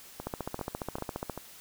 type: two click trains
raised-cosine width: 1 ms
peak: -19 / -23 dBFS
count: 16 / 4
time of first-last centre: 0.27-1.297 / 0.2-1.376 s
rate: 14.6 / 2.55 Hz
effects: white hiss -51 dBFS RMS until 1.6 s